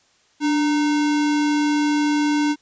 sine tone with sample-and-hold, 294.6 Hz, D4, 6 cents sharp, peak -16 dBFS, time 0.4-2.56 s, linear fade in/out 50 ms, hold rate 1225 Hz, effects white hiss -59 dBFS RMS until 2.61 s + resampled to 16000 Hz

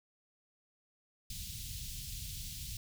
pink band-stop noise, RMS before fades -43 dBFS, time 1.3-2.77 s, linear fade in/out 2 ms, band 150 to 3200 Hz, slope 24 dB/octave, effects none

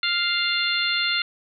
harmonic tone with a mistuned harmonic, 698.5 Hz, F5, in tune, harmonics 2 / 3 / 4 / 5 / 6, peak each -27 / -27 / -27 / -27 / -27 dBFS, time 0.03-1.22 s, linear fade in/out 2 ms, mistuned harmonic 5, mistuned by +20 cents, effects none

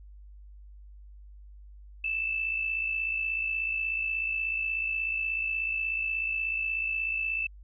sine tone with amplitude modulation, 2640 Hz, E7, 2 cents sharp, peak -25 dBFS, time 2.04-7.47 s, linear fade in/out 5 ms, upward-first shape sine, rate 56.5 Hz, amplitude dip 55%, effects added 50 Hz sine -46 dBFS peak until 7.63 s

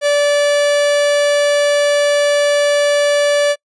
45% pulse tone, 580 Hz, D5, 22 cents flat, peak -11 dBFS, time 0.01-3.56 s, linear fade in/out 50 ms, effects noise-tail reverb RT60 0.1 s tail -26 dB re dry + resampled to 22050 Hz

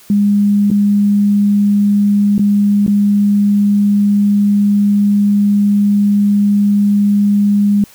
sine tone with dropouts, 203.9 Hz, G#3, 32 cents flat, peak -8 dBFS, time 0.1-7.84 s, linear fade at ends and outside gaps 2 ms, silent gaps 0.703-0.713 / 2.381-2.393 / 2.865-2.878 s, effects white hiss -43 dBFS RMS until 7.94 s

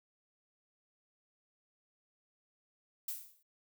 violet noise with exponential decay, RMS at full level -36 dBFS, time 3.08-3.43 s, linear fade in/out 5 ms, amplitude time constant 76 ms, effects noise-tail reverb RT60 0.1 s tail -24 dB re dry

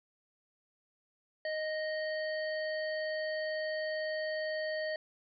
harmonic tone with a mistuned harmonic, 622.3 Hz, D#5, in tune, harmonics 1 / 3 / 5 / 7, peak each -34 / -39 / -53 / -46 dBFS, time 1.45-4.96 s, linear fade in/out 2 ms, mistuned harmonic 7, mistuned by +52 cents, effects none

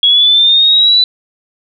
sine linear sweep, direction up, 3322 to 3993 Hz, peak -5 dBFS, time 0.03-1.04 s, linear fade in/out 2 ms, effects none

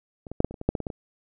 clicks, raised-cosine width 2 ms, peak -26 / -21 / -7 / -9 / -25 / -26 / -20 / -7 / -14 / -19 / -17 / -21 dBFS, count 12, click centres 0.268 / 0.316 / 0.404 / 0.446 / 0.51 / 0.542 / 0.614 / 0.69 / 0.752 / 0.803 / 0.868 / 0.902 s, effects none

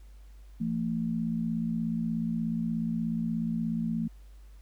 sine tone pair together, 168.98 / 225.7 Hz, E3 / A3, +43 / +44 cents, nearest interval perfect fourth, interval 501 cents, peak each -32 / -29 dBFS, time 0.6-4.08 s, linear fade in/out 10 ms, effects added 50 Hz sine -47 dBFS peak until 4.61 s + pink hiss -66 dBFS RMS until 4.61 s

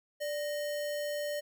sine tone with sample-and-hold, 587.3 Hz, D5, in tune, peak -32 dBFS, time 0.2-1.41 s, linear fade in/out 20 ms, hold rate 2450 Hz, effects none

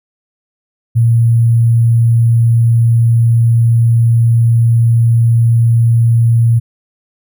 sine tone with sample-and-hold, 116.1 Hz, A#2, 7 cents flat, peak -6 dBFS, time 0.95-6.6 s, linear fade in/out 20 ms, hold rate 11025 Hz, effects none

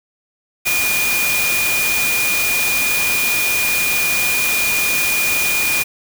sine tone in noise, 2437 Hz, D#7, 37 cents flat, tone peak -17 dBFS, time 0.65-5.84 s, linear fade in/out 20 ms, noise white, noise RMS -20 dBFS, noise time 0.65-5.84 s, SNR 0 dB, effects none

